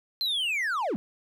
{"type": "linear sweep", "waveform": "triangle", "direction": "down", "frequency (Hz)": [4175, 168.7], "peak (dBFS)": -24, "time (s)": [0.21, 0.96], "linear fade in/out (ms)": 0, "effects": []}